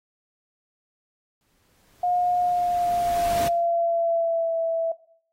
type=noise with exponential growth; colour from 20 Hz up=pink; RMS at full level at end=-30 dBFS; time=1.41-3.48 s; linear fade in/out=1 ms; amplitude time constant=450 ms
type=tone with pitch glide; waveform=sine; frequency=715 to 659.5 Hz; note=F5 to E5; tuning=+41 to +1 cents; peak=-20 dBFS; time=2.03-4.92 s; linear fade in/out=5 ms; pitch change=-140 cents; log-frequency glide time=2.41-4.58 s
effects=noise-tail reverb RT60 0.6 s tail -20 dB re dry + AAC 48 kbps